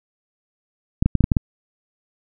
clicks, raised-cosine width 5 ms, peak -3 dBFS, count 7, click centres 1.025 / 1.06 / 1.153 / 1.207 / 1.241 / 1.318 / 1.368 s, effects none

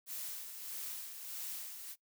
blue noise with tremolo, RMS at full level -42 dBFS, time 0.06-1.96 s, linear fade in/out 50 ms, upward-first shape sine, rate 1.6 Hz, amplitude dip 50%, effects noise-tail reverb RT60 0.1 s tail -19 dB re dry

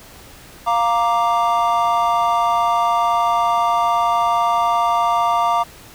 triangle chord, Bb major, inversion second, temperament equal, 698.5 / 932.3 / 1174.7 Hz, F5 / Bb5 / D6, 0 / 0 / 0 cents, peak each -17 dBFS, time 0.66-5.64 s, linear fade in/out 20 ms, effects pink hiss -42 dBFS RMS until 5.94 s

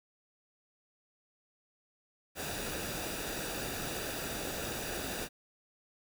pink noise with comb filter, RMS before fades -38 dBFS, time 2.35-5.29 s, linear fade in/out 50 ms, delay 0.94 ms, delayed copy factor -0.55, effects none

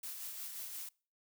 blue noise with tremolo, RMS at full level -43 dBFS, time 0.03-0.89 s, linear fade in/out 5 ms, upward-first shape sine, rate 5.6 Hz, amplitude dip 35%, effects noise-tail reverb RT60 0.4 s tail -25 dB re dry

